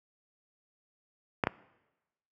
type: clicks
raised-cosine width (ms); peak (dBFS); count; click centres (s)
0.5; -10; 2; 1.438 / 1.471
effects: noise-tail reverb RT60 1.0 s tail -21 dB re dry + high-pass 80 Hz 12 dB/octave